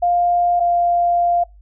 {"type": "tone pair in turn", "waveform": "sine", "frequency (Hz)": [702, 696.7], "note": ["F5", "F5"], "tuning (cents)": [9, -4], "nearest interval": "unison", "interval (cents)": 13, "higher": "first", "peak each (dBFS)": -13, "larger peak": "neither", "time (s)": [[0.02, 0.6], [0.6, 1.44]], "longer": "second", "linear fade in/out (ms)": 10, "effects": ["noise-tail reverb RT60 0.2 s tail -24 dB re dry", "added 50 Hz sine -42 dBFS peak until 1.61 s"]}